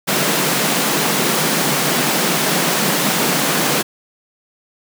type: high-pass noise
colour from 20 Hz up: pink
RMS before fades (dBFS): -17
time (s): 0.07-3.83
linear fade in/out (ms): 20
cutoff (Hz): 140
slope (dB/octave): 96
effects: none